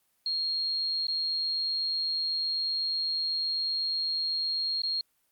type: tone with dropouts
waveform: sine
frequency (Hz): 4253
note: C8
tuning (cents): +27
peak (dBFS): -27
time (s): 0.26-5.01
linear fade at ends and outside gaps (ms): 2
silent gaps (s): 1.069-1.082 / 4.819-4.834
effects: white hiss -72 dBFS RMS until 5.31 s + Opus 32 kbps